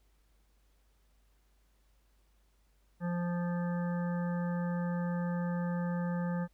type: harmonic tone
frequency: 174.61 Hz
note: F3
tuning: in tune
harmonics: 1 / 3 / 5 / 7 / 9 / 10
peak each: -31 / -41 / -45 / -48 / -50 / -51 dBFS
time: 3-6.48 s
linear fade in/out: 50 ms
effects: added 50 Hz sine -66 dBFS peak until 6.53 s + pink hiss -75 dBFS RMS until 6.53 s